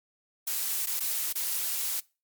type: noise with dropouts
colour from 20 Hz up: blue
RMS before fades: -30 dBFS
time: 0.47-2 s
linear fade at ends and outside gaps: 5 ms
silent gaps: 0.86-0.869 / 0.995-1.004 / 1.327-1.354 s
effects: noise-tail reverb RT60 0.3 s tail -23 dB re dry + MP3 96 kbps